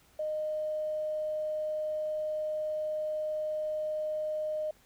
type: tone with tanh clipping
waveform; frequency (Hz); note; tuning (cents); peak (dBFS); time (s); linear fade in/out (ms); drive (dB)
triangle; 615; D#5; -20; -30; 0.19-4.71; 5; 3
effects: pink hiss -63 dBFS RMS until 4.85 s